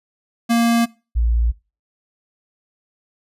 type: tone pair in turn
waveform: square / sine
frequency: 233.1 / 57.59 Hz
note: A#3 / A#1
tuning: 0 / -20 cents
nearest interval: 2 octaves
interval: 2420 cents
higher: first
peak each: -14 dBFS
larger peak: neither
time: 0.49-0.86 / 1.15-1.52 s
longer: neither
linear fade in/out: 20 ms
effects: noise-tail reverb RT60 0.3 s tail -21 dB re dry + resampled to 32000 Hz

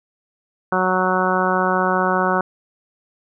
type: harmonic tone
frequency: 185 Hz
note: F#3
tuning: in tune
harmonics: 1 / 2 / 3 / 4 / 5 / 6 / 7 / 8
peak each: -24 / -24 / -24 / -24 / -24 / -24 / -24 / -24 dBFS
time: 0.72-2.41 s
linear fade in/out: 2 ms
effects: none

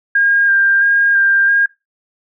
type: tone with vibrato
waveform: sine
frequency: 1606 Hz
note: G6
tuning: 41 cents sharp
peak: -9 dBFS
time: 0.15-1.66 s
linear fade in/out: 5 ms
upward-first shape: square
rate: 1.5 Hz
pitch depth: 15 cents each way
effects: noise-tail reverb RT60 0.2 s tail -20 dB re dry

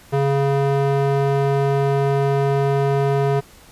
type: tone with band-pass filter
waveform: square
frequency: 138.9 Hz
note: C#3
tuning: 4 cents sharp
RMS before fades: -18 dBFS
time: 0.12-3.41 s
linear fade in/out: 20 ms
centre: 490 Hz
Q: 0.83
effects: pink hiss -47 dBFS RMS until 3.71 s + resampled to 32000 Hz

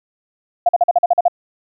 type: tone bursts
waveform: sine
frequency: 701 Hz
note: F5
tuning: 6 cents sharp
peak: -8 dBFS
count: 9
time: 0.66-1.282 s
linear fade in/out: 5 ms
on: 30 ms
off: 44 ms
effects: none

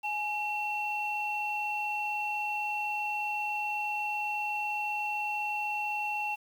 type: tone pair together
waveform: sine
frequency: 838.2 / 2714 Hz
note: G#5 / E7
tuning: +16 / +50 cents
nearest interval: octave + minor sixth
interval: 2034 cents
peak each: -32 / -32 dBFS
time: 0.03-6.36 s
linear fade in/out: 20 ms
effects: tanh soft clip ceiling -22 dBFS + 9-bit

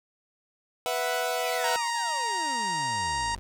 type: chord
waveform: sawtooth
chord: B suspended fourth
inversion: none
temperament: equal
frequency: 493.9 / 659.3 / 740 Hz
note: B4 / E5 / F#5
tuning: 0 / 0 / 0 cents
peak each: -27 dBFS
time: 0.86-1.76 s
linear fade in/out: 0 ms
type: exponential sweep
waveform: 30% pulse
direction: down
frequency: 2588 to 42.58 Hz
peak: -36 dBFS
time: 1.44-3.39 s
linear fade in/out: 0 ms
type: harmonic tone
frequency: 936 Hz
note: A#5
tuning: 7 cents sharp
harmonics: 1 / 2 / 3 / 4 / 5 / 6 / 7 / 8 / 9 / 10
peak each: -28 / -34 / -40 / -42 / -38 / -42 / -43 / -43 / -44 / -48 dBFS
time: 1.64-3.35 s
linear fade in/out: 2 ms
effects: none

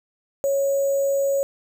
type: tone with sample-and-hold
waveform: sine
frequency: 553 Hz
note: C#5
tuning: 4 cents flat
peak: -18 dBFS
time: 0.44-1.43 s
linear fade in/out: 0 ms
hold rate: 7350 Hz
effects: none

